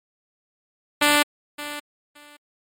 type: tone with echo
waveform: 5% pulse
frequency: 293.7 Hz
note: D4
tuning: in tune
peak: -4 dBFS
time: 1.01-1.23 s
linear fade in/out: 10 ms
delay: 570 ms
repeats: 2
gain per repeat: -15 dB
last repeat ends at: 2.37 s
effects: MP3 64 kbps